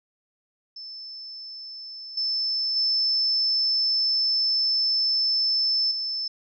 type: tone with level steps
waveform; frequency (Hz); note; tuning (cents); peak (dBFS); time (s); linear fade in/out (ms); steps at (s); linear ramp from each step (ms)
sine; 5274; E8; 0; -36 / -23 / -20 / -26; 0.76-6.28; 5; 2.17 / 2.76 / 5.91; 5
effects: none